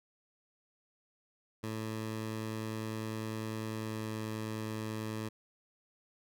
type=tone with pitch glide; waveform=15% pulse; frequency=110 to 109.3 Hz; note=A2 to A2; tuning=0 to -11 cents; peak=-30 dBFS; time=1.63-5.29 s; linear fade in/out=10 ms; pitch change=-11 cents; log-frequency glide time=3.67-4.14 s; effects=none